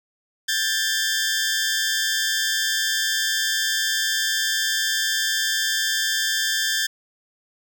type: tone pair together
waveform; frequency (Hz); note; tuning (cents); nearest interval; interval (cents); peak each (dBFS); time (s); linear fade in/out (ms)
15% pulse; 1592 / 1760; G6 / A6; +26 / 0; major second; 174; -17; 0.48-6.87; 10
effects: none